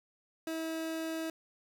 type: tone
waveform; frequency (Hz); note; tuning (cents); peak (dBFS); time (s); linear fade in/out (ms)
30% pulse; 323; E4; -35; -32; 0.47-1.3; 2
effects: none